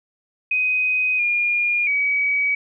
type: tone with pitch steps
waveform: sine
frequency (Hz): 2508 / 2420 / 2271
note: D#7 / D#7 / C#7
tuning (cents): +13 / -49 / +41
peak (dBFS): -17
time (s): 0.51-2.55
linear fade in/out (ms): 5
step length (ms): 680
effects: none